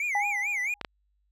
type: tone with vibrato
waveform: triangle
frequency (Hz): 2200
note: C#7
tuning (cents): -14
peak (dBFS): -25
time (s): 0-0.74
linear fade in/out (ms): 2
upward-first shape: sine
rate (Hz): 4.5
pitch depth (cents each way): 190
type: tone with exponential decay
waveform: sine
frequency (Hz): 819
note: G#5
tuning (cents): -24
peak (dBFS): -23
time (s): 0.15-0.8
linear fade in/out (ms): 2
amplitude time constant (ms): 140
type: clicks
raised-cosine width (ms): 0.3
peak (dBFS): -16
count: 2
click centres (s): 0.813 / 0.848
effects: added 50 Hz sine -68 dBFS peak until 1.31 s